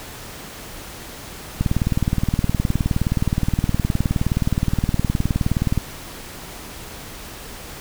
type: click train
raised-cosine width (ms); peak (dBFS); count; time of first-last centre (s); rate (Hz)
5; -6; 81; 1.61-5.777; 19.2
effects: pink hiss -36 dBFS RMS until 7.8 s